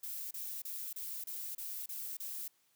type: noise bursts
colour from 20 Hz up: violet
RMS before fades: -42 dBFS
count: 8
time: 0.03-2.48 s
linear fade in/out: 5 ms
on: 280 ms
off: 30 ms
effects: white hiss -73 dBFS RMS until 2.75 s + high-pass 80 Hz 12 dB/octave